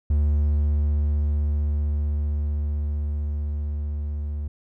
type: tone with level ramp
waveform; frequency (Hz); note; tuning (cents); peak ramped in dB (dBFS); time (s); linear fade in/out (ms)
triangle; 73.7; D2; +7; -15 to -24; 0.1-4.48; 5
effects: none